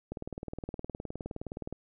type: click train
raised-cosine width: 2 ms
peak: -24 dBFS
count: 32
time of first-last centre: 0.12-1.726 s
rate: 19.3 Hz
effects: none